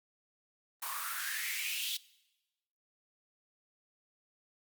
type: noise with high-pass filter sweep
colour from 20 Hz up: white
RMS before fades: -37 dBFS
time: 0.82-1.97 s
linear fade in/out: 5 ms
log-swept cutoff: 1000 to 3400 Hz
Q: 5.7
effects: noise-tail reverb RT60 1.0 s tail -21 dB re dry + Opus 32 kbps